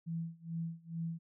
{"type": "tone with tremolo", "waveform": "sine", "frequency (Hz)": 165.7, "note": "E3", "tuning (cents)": 9, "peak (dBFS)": -34, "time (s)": [0.06, 1.19], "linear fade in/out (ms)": 20, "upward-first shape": "sine", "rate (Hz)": 2.3, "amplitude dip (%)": 95, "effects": []}